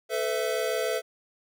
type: chord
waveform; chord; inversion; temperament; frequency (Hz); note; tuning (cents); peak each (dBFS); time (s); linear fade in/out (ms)
square; A suspended second; none; equal with one note detuned; 440 / 506.6 / 659.3; A4 / B4 / E5; 0 / +44 / 0; -31; 0.09-1.02; 50
effects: none